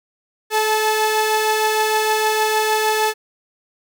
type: tone pair together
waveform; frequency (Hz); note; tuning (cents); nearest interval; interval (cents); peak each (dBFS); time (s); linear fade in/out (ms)
sawtooth; 431.6 / 869.7; A4 / A5; -33 / -20; octave; 1213; -15; 0.5-3.14; 50
effects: none